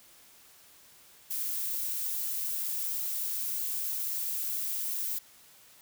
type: noise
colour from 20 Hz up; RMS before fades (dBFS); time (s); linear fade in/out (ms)
violet; -33; 1.3-5.19; 10
effects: white hiss -57 dBFS RMS until 5.81 s